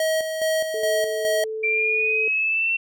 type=tone with tremolo; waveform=square; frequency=636 Hz; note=D#5; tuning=38 cents sharp; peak=-20 dBFS; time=0-1.44 s; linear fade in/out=2 ms; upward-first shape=square; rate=2.4 Hz; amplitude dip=50%
type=tone; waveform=sine; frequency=438.3 Hz; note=A4; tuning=7 cents flat; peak=-26 dBFS; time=0.74-2.28 s; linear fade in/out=2 ms
type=exponential sweep; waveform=sine; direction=up; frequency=2349 to 2717 Hz; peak=-19 dBFS; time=1.63-2.77 s; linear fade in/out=10 ms
effects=none